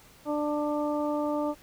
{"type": "harmonic tone", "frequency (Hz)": 296.5, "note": "D4", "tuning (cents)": 17, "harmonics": [1, 2, 3, 4], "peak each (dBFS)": [-29, -30, -35, -38], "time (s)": [0.25, 1.55], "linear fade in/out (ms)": 50, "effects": ["pink hiss -55 dBFS RMS until 1.62 s"]}